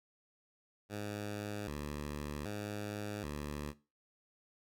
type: tone with vibrato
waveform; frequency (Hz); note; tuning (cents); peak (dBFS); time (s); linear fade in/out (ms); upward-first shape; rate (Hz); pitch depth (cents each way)
10% pulse; 87.31; F2; 0; -31; 0.89-3.74; 50; square; 0.64; 300
effects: noise-tail reverb RT60 0.3 s tail -18 dB re dry